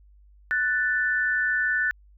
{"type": "tone pair together", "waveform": "sine", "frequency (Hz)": [1486, 1767.2], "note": ["F#6", "A6"], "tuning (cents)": [7, 7], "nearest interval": "minor third", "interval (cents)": 300, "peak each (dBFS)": -24, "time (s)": [0.51, 1.91], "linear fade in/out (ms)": 0, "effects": ["added 50 Hz sine -51 dBFS peak until 2.17 s"]}